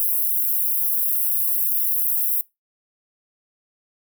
white high-pass noise, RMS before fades -21 dBFS, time 0-2.41 s, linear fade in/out 0 ms, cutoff 11000 Hz, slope 48 dB/octave, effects noise-tail reverb RT60 0.2 s tail -22 dB re dry

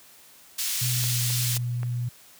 pink high-pass noise, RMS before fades -28 dBFS, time 0.58-1.58 s, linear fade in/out 10 ms, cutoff 3900 Hz, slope 12 dB/octave
sine tone with pitch glide, 123.47 to 121.35 Hz, B2 to B2, 0 to -30 cents, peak -25 dBFS, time 0.81-2.09 s, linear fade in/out 10 ms, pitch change -30 cents, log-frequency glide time 0.99-1.06 s
click train, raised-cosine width 0.5 ms, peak -24 dBFS, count 4, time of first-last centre 1.04-1.832 s, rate 3.79 Hz
effects white hiss -52 dBFS RMS until 2.39 s + high-pass 60 Hz 12 dB/octave

